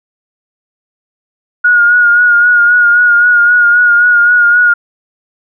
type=tone with vibrato; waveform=sine; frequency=1437 Hz; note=F6; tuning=49 cents sharp; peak=-4 dBFS; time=1.64-4.74 s; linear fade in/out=10 ms; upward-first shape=sine; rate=3.8 Hz; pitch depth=32 cents each way; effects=none